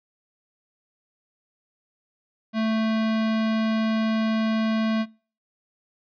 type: tone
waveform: square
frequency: 221 Hz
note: A3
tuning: 8 cents sharp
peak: -22 dBFS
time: 2.53-5.06 s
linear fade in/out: 50 ms
effects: noise-tail reverb RT60 0.4 s tail -25 dB re dry + resampled to 11025 Hz